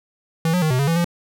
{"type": "tone with pitch steps", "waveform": "square", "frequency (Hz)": [163.2, 180.3, 156.5, 127.2, 139.9, 166.1, 172.2], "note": ["E3", "F#3", "D#3", "C3", "C#3", "E3", "F3"], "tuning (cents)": [-17, -45, 10, -48, 16, 13, -24], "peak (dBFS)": -17, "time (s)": [0.45, 1.045], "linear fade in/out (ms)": 2, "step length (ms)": 85, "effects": []}